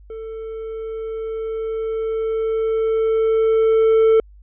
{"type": "tone with level ramp", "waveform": "triangle", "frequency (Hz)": 444.7, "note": "A4", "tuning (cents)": 18, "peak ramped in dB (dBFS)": [-27, -8], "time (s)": [0.1, 4.2], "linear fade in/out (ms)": 2, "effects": ["added 50 Hz sine -42 dBFS peak until 4.42 s", "resampled to 8000 Hz"]}